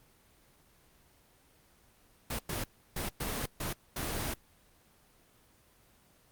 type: noise bursts at uneven times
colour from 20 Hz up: pink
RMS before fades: -35 dBFS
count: 6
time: 2.3-2.39 / 2.49-2.64 / 2.96-3.09 / 3.2-3.46 / 3.6-3.73 / 3.96-4.34 s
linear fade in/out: 5 ms
effects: pink hiss -64 dBFS RMS until 6.31 s + Opus 24 kbps